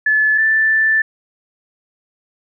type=tone pair in turn; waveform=sine; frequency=1727 / 1763.3 Hz; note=A6 / A6; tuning=-33 / +3 cents; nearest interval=unison; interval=36 cents; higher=second; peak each=-11 dBFS; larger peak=neither; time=0.06-0.38 / 0.38-1.02 s; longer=second; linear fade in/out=5 ms; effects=none